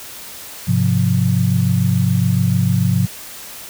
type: chord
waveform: sine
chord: F minor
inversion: first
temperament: equal with one note detuned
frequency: 103.83 / 130.81 / 176.64 Hz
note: Ab2 / C3 / F3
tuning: 0 / 0 / +20 cents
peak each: -17 dBFS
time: 0.67-3.07 s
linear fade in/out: 20 ms
effects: white hiss -34 dBFS RMS until 3.69 s